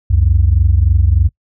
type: tone pair together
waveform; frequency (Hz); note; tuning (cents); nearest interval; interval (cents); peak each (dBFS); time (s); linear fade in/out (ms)
sine; 66.5 / 89.83; C2 / F2; +29 / +49; perfect fourth; 520; -10; 0.1-1.29; 10
effects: noise-tail reverb RT60 0.1 s tail -26 dB re dry + tanh soft clip ceiling -1 dBFS